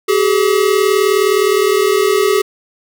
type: tone pair together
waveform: square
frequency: 383.6 / 423.1 Hz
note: G4 / G#4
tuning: -37 / +32 cents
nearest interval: major second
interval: 169 cents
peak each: -14 dBFS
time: 0.08-2.42 s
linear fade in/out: 10 ms
effects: none